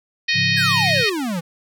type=harmonic tone; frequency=622.3 Hz; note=D#5; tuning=in tune; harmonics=3 / 4 / 5 / 6 / 7 / 8 / 9; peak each=-21 / -21 / -28 / -26 / -23 / -32 / -33 dBFS; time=0.28-1.1 s; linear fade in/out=10 ms
type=chord; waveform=sine; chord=A augmented; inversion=none; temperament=equal with one note detuned; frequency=107.36 / 138.59 / 174.61 Hz; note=A2 / C#3 / E#3; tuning=-42 / 0 / 0 cents; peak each=-26 dBFS; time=0.33-1.05 s; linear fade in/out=50 ms
type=exponential sweep; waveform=square; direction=down; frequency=1760 to 160 Hz; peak=-22 dBFS; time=0.56-1.41 s; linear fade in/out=20 ms
effects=none